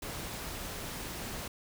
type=noise; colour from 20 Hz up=pink; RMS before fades=-40 dBFS; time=0.02-1.48 s; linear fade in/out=5 ms; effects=none